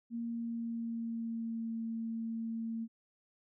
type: tone with pitch glide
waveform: sine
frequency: 233.1 to 226.9 Hz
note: A#3 to A#3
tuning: 0 to -47 cents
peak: -35 dBFS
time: 0.1-2.88 s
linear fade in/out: 50 ms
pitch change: -47 cents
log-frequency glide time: 0.21-1.76 s
effects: none